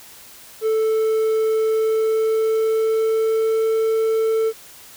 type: tone with pitch glide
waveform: triangle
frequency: 440 to 444.6 Hz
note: A4 to A4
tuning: 0 to +18 cents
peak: -14 dBFS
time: 0.61-4.53 s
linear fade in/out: 50 ms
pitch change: +18 cents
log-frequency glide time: 1.56-3.66 s
effects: white hiss -43 dBFS RMS until 4.96 s